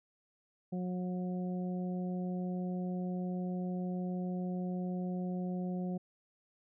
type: harmonic tone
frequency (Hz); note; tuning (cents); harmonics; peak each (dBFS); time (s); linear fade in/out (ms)
181.3; F#3; -35; 1 / 2 / 3 / 4; -34 / -44 / -47 / -49; 0.72-5.98; 10
effects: none